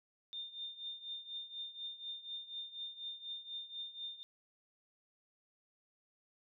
sine tone with tremolo, 3618 Hz, A7, 48 cents sharp, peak -39 dBFS, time 0.33-4.23 s, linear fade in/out 0 ms, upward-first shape triangle, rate 4.1 Hz, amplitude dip 85%, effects none

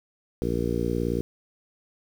harmonic tone, 58.6 Hz, A#1, 10 cents sharp, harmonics 1 / 2 / 3 / 4 / 5 / 6 / 7 / 8, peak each -32 / -32 / -32 / -32 / -32 / -32 / -32 / -32 dBFS, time 0.42-1.21 s, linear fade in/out 0 ms, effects 8-bit

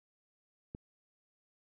click, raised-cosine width 3 ms, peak -29 dBFS, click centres 0.749 s, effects none

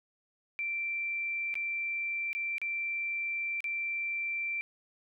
sine tone with dropouts, 2349 Hz, D7, in tune, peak -31 dBFS, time 0.59-4.61 s, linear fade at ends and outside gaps 0 ms, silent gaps 1.541-1.554 / 2.33-2.35 / 2.582-2.616 / 3.605-3.642 s, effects none

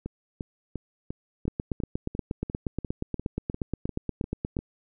two click trains, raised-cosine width 3 ms, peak -20 / -15 dBFS, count 14 / 27, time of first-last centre 0.06-4.59 / 1.48-4.568 s, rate 2.87 / 8.42 Hz, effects none

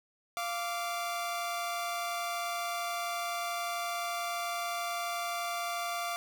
sawtooth tone pair together, 693.9 / 1167 Hz, F5 / D6, -11 / -11 cents, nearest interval major sixth, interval 900 cents, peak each -31 / -33 dBFS, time 0.37-6.16 s, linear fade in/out 0 ms, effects none

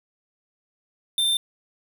square tone, 3585 Hz, A7, 32 cents sharp, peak -20 dBFS, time 1.18-1.37 s, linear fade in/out 2 ms, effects none

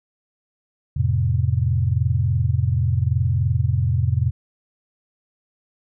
sine chord, F major, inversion none, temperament equal, 87.31 / 110 / 130.81 Hz, F2 / A2 / C3, 0 / 0 / 0 cents, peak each -21 / -21 / -21 dBFS, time 0.96-4.31 s, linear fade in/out 10 ms, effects none

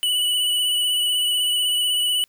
square tone with vibrato, 2960 Hz, F#7, in tune, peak -19 dBFS, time 0.03-2.24 s, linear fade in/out 0 ms, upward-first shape sine, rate 16 Hz, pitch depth 24 cents each way, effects white hiss -64 dBFS RMS until 2.28 s

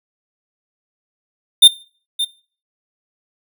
square tone with echo, 3614 Hz, A7, 46 cents sharp, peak -3 dBFS, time 1.62-1.68 s, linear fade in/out 10 ms, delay 570 ms, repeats 1, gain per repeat -14 dB, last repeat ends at 2.25 s, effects noise-tail reverb RT60 0.4 s tail -19 dB re dry

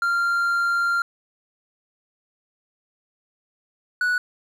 triangle tone pair in turn, 1389 / 1473.4 Hz, F6 / F#6, -10 / -8 cents, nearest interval minor second, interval 102 cents, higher second, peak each -17 dBFS, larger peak neither, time 0.02-1.02 / 4.01-4.18 s, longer first, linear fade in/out 2 ms, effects none

